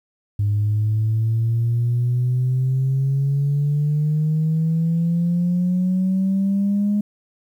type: exponential sweep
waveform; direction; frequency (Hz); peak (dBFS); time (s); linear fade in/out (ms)
sine; up; 102 to 207.7; -15; 0.39-7.01; 5
effects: tanh soft clip ceiling -13 dBFS + 9-bit